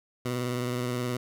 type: tone with vibrato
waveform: 15% pulse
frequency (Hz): 123.47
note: B2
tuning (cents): 0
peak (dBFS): -22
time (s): 0.25-1.17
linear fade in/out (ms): 5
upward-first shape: sine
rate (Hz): 19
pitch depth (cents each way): 35
effects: none